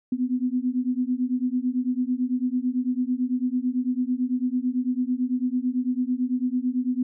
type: beating tone pair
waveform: sine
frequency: 246.9 / 255.9 Hz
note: B3 / C4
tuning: 0 / -38 cents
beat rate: 9 Hz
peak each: -25 / -25 dBFS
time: 0.12-7.03 s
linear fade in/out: 5 ms
effects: none